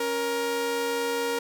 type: tone pair together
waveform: sawtooth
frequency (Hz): 277.2 / 470.2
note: C#4 / A#4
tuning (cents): 0 / +15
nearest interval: major sixth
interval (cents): 915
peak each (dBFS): -31 / -22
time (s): 0-1.39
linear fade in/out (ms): 5
effects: none